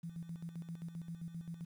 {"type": "tone with tremolo", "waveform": "sine", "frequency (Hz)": 167.6, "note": "E3", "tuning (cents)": 29, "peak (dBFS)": -40, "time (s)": [0.03, 1.65], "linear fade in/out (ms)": 10, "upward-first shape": "square", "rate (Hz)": 7.6, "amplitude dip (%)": 65, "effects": ["11-bit"]}